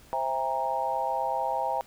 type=chord; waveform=sine; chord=C dominant seventh; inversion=none; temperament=equal with one note detuned; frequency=523.3 / 659.3 / 803.7 / 932.3 Hz; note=C5 / E5 / G5 / Bb5; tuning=0 / 0 / +43 / 0 cents; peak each=-34 / -33 / -30 / -30 dBFS; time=0.13-1.81 s; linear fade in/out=0 ms; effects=pink hiss -55 dBFS RMS until 1.86 s